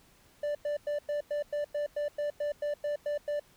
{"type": "tone bursts", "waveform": "triangle", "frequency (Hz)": 587.3, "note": "D5", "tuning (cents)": 0, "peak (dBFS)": -27, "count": 14, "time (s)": [0.43, 3.397], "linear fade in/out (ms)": 5, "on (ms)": 120, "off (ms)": 99, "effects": ["pink hiss -62 dBFS RMS until 3.56 s"]}